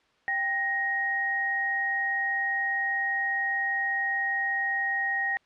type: tone pair together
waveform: sine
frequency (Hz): 788.3 / 1875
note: G5 / A#6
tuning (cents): +9 / +10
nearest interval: octave + minor third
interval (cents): 1501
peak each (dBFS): -33 / -25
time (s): 0.28-5.37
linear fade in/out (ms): 0
effects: white hiss -65 dBFS RMS until 5.45 s + low-pass 3000 Hz 12 dB/octave